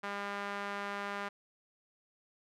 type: tone with band-pass filter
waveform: sawtooth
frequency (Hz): 201.5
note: G3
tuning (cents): +48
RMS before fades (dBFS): -39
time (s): 0.03-1.29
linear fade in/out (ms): 10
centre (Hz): 1400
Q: 1.2
effects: none